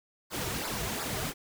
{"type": "noise with flanger", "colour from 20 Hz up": "pink", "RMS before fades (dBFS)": -34, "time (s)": [0.3, 1.34], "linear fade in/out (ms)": 50, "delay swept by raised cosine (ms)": [0.32, 3.82], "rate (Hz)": 2.8, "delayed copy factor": -0.75, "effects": []}